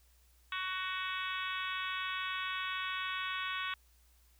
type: harmonic tone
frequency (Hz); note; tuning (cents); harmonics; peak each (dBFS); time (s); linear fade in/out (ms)
373; F#4; +14; 3 / 4 / 5 / 6 / 7 / 8 / 9 / 10; -40 / -41 / -44 / -45 / -43 / -48 / -44 / -49; 0.52-3.74; 2
effects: added 60 Hz sine -64 dBFS peak until 4.39 s + white hiss -70 dBFS RMS until 4.39 s